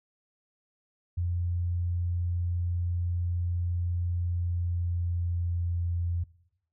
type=tone with pitch glide; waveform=sine; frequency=87.4 to 86.25 Hz; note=F2 to F2; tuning=+2 to -21 cents; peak=-26 dBFS; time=1.17-6.24 s; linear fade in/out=10 ms; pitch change=-23 cents; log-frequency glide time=4.15-5.97 s; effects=noise-tail reverb RT60 0.8 s tail -21 dB re dry